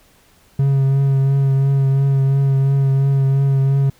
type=tone with vibrato; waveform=triangle; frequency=136.7 Hz; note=C#3; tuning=24 cents flat; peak=-10 dBFS; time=0.59-3.9 s; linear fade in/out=5 ms; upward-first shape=triangle; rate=2.9 Hz; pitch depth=24 cents each way; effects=pink hiss -53 dBFS RMS until 3.99 s